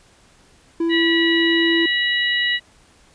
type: tone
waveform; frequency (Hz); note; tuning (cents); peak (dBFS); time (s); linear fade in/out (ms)
triangle; 333.5; E4; +20; -15; 0.8-1.86; 5
type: harmonic tone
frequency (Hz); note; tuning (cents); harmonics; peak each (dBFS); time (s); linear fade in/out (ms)
970; B5; -31; 2 / 3 / 4; -19 / -22 / -25; 0.89-2.6; 50
effects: pink hiss -53 dBFS RMS until 3.14 s + resampled to 22050 Hz